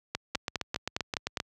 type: two click trains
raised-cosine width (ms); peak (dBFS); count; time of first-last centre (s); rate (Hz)
0.2; -13 / -12; 9 / 7; 0.35-1.401 / 0.15-1.372; 7.61 / 4.91
effects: high-pass 60 Hz 12 dB/octave